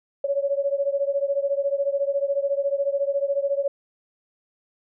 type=beating tone pair; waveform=sine; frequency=554.4 / 568.4 Hz; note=C#5 / C#5; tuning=0 / +43 cents; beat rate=14 Hz; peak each=-23 / -25 dBFS; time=0.24-3.68 s; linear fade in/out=5 ms; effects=none